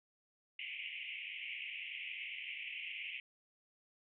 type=band-pass noise; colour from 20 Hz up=pink; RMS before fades=-45 dBFS; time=0.59-3.2 s; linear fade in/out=2 ms; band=2100 to 3000 Hz; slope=96 dB/octave; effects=none